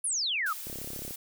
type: exponential sweep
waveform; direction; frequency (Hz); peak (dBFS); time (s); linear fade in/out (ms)
sine; down; 10890 to 1185; -27; 0.04-0.53; 5
type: noise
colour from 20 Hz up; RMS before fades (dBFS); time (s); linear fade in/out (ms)
blue; -40; 0.46-1.16; 5
type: click train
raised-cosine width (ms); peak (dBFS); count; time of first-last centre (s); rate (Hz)
2; -29; 16; 0.67-1.109; 34.2
effects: none